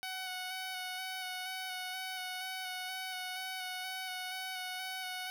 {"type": "tone with vibrato", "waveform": "10% pulse", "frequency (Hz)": 744, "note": "F#5", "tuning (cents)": 9, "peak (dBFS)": -30, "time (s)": [0.03, 5.3], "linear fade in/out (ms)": 0, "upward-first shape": "square", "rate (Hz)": 2.1, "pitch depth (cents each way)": 15, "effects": []}